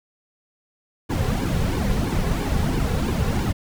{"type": "noise with flanger", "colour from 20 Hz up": "brown", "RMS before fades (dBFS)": -22, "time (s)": [1.09, 3.53], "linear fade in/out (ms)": 20, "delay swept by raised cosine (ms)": [1.5, 3.3], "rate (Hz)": 3, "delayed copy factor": -0.75, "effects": []}